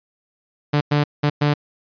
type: tone bursts at uneven times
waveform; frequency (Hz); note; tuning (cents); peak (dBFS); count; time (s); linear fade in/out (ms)
sawtooth; 146.83; D3; 0; -11; 4; 0.73-0.81 / 0.91-1.04 / 1.23-1.3 / 1.41-1.54; 10
effects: resampled to 11025 Hz